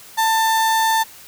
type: tone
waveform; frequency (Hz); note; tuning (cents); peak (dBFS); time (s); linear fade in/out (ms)
35% pulse; 891; A5; +22; -13; 0.17-1.04; 20
effects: white hiss -42 dBFS RMS until 1.27 s